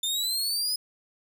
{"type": "exponential sweep", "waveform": "sawtooth", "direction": "up", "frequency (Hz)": [3579, 5080], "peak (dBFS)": -23, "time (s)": [0.03, 0.76], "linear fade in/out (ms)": 5, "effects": []}